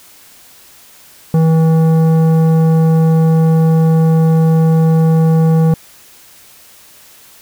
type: tone with tanh clipping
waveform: sine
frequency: 161.4 Hz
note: E3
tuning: 36 cents flat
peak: -9 dBFS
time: 1.34-5.74 s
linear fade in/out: 2 ms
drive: 12 dB
effects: white hiss -42 dBFS RMS until 7.41 s